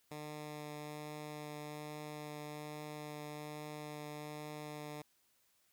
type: tone with vibrato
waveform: 10% pulse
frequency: 150 Hz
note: D3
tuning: 37 cents sharp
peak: -36 dBFS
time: 0.11-5.02 s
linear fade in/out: 5 ms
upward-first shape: triangle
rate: 1.2 Hz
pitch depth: 10 cents each way
effects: white hiss -74 dBFS RMS until 5.72 s